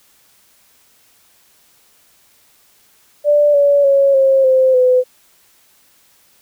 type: tone with pitch steps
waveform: sine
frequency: 587.3 / 569.9 / 553.1 / 536.7 / 520.8 / 505.4 Hz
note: D5 / C#5 / C#5 / C5 / C5 / B4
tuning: 0 / +48 / -4 / +44 / -8 / +40 cents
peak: -8 dBFS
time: 3.24-5.04 s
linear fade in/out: 50 ms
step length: 300 ms
effects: white hiss -53 dBFS RMS until 6.41 s